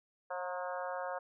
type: harmonic tone with a mistuned harmonic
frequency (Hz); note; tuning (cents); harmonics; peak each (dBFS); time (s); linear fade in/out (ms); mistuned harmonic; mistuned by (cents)
180.1; F#3; -46; 3 / 4 / 5 / 6 / 7 / 8 / 9; -40 / -42 / -44 / -46 / -47 / -48 / -49; 0.3-1.19; 10; 5; +49
effects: none